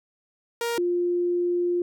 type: tone pair in turn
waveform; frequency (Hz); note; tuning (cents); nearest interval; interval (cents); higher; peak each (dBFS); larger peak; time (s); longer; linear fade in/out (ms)
sawtooth / sine; 469.2 / 351.5; A#4 / F4; +11 / +11; perfect fourth; 500; first; -21; neither; 0.61-0.78 / 0.78-1.82; second; 2
effects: none

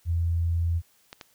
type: tone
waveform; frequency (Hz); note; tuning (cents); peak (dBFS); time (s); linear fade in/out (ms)
sine; 84.3; E2; +39; -22; 0.05-0.82; 50
type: clicks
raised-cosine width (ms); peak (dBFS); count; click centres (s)
0.2; -22; 2; 1.129 / 1.212
effects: white hiss -63 dBFS RMS until 1.34 s

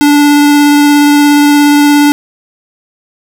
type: tone with vibrato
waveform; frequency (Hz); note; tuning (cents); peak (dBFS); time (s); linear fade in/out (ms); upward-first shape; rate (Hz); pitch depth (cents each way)
square; 291.1; D4; -15; -4; 0.01-2.12; 0; sine; 17; 9
effects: none

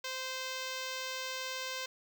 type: tone with notch filter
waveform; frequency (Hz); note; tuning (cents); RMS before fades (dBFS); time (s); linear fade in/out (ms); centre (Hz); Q
5% pulse; 519; C5; -14; -39; 0.04-1.86; 5; 11000; 0.88
effects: none

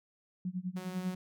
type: tone with tremolo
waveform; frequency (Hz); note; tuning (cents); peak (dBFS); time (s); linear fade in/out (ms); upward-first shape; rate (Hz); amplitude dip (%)
sine; 182.5; F#3; -24; -31; 0.45-1.15; 2; sine; 10; 95
type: tone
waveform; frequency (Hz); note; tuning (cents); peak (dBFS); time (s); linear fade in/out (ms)
sawtooth; 184; F#3; -9; -36; 0.76-1.15; 10
effects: none

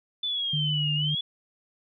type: exponential two-way sweep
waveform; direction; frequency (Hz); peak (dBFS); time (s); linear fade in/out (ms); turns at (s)
sine; down then up; 3520 to 2794 to 3443; -26; 0.23-1.21; 5; 0.94
type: tone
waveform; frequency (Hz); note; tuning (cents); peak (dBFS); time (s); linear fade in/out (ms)
sine; 150; D3; +37; -26; 0.53-1.15; 5
effects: none

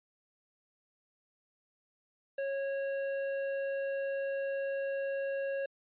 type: tone with tanh clipping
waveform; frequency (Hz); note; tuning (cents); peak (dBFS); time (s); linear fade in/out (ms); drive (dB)
sine; 549; C#5; -17; -34; 2.38-5.66; 5; 13
effects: resampled to 8000 Hz

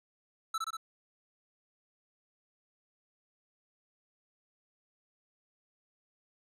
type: tone with echo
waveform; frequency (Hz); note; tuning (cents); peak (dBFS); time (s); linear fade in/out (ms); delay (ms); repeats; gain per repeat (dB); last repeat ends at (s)
square; 1318.5; E6; 0; -31; 0.54-0.58; 5; 63; 3; -2; 0.769
effects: low-pass 10000 Hz 12 dB/octave

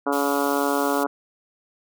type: harmonic tone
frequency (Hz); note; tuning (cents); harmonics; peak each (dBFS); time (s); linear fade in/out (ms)
141.6; C#3; +37; 2 / 3 / 4 / 5 / 6 / 7 / 8 / 9 / 10; -25 / -27 / -28 / -29 / -30 / -30 / -31 / -32 / -32; 0.06-1.07; 10
type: high-pass noise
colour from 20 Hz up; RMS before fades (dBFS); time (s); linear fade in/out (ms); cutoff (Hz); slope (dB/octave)
white; -35; 0.12-1.04; 10; 2400; 24
effects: none

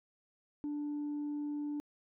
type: tone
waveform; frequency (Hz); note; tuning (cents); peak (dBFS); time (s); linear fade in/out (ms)
sine; 293.7; D4; 0; -33; 0.64-1.8; 0
effects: tanh soft clip ceiling -33 dBFS

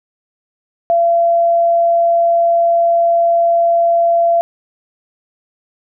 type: tone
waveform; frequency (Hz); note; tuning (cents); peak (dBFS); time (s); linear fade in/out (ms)
sine; 680; F5; -46; -9; 0.9-4.41; 0
effects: none

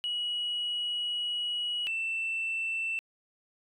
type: tone pair in turn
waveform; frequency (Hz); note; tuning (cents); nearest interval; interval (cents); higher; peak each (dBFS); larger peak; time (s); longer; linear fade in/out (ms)
sine; 2915 / 2672; F#7 / E7; -26 / +23; major second; 151; first; -28; neither; 0.04-1.87 / 1.87-2.99; first; 0
effects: tanh soft clip ceiling -26 dBFS

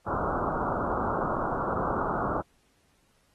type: low-pass noise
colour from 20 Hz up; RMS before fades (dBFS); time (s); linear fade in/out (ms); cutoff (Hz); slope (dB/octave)
white; -30; 0.06-2.42; 20; 1400; 96
effects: pink hiss -68 dBFS RMS until 3.34 s + AAC 32 kbps

